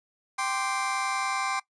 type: chord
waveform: 30% pulse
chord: G suspended fourth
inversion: none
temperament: just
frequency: 784 / 1045.3 / 1176 Hz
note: G5 / C6 / D6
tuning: 0 / -2 / +2 cents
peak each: -29 / -28 / -30 dBFS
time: 0.38-1.6 s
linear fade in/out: 10 ms
effects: noise-tail reverb RT60 0.1 s tail -19 dB re dry + resampled to 22050 Hz